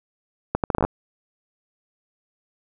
accelerating click train, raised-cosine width 1 ms, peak -6 dBFS, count 9, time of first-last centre 0.55-0.85 s, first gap 88 ms, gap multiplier 0.73, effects none

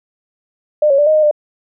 sine tone with pitch steps, 602 / 552 / 587 / 621 / 616 / 598 Hz, D5 / C#5 / D5 / D#5 / D#5 / D5, +43 / -7 / -1 / -3 / -17 / +31 cents, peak -8 dBFS, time 0.82-1.312 s, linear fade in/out 5 ms, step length 82 ms, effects none

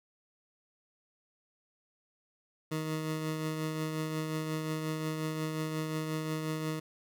20% pulse tone with tremolo, 156.8 Hz, D#3, 14 cents sharp, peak -26 dBFS, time 2.71-6.8 s, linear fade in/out 10 ms, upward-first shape triangle, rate 5.6 Hz, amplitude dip 40%, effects none

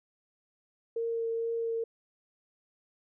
sine tone with vibrato, 458.9 Hz, A#4, 27 cents flat, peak -29 dBFS, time 0.96-1.84 s, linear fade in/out 5 ms, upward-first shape triangle, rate 2.2 Hz, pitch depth 12 cents each way, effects none

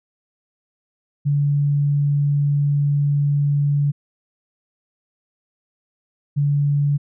sine tone pair in turn, 143.8 / 143.8 Hz, D3 / D3, -36 / -36 cents, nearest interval unison, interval 0 cents, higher neither, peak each -15 dBFS, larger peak neither, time 1.25-3.92 / 6.36-6.98 s, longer first, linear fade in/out 20 ms, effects none

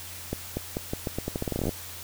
accelerating click train, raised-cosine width 2 ms, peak -15 dBFS, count 19, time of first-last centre 0.33-1.692 s, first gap 240 ms, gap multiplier 0.83, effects added 88 Hz sine -47 dBFS peak until 2.03 s + white hiss -41 dBFS RMS until 2.03 s

